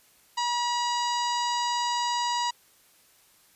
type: harmonic tone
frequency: 963 Hz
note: B5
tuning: 44 cents flat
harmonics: 1 / 2 / 3 / 4 / 5 / 6 / 7 / 8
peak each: -26 / -37 / -36 / -37 / -35 / -45 / -40 / -44 dBFS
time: 0.37-2.51 s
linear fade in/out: 10 ms
effects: white hiss -60 dBFS RMS until 3.55 s + resampled to 32000 Hz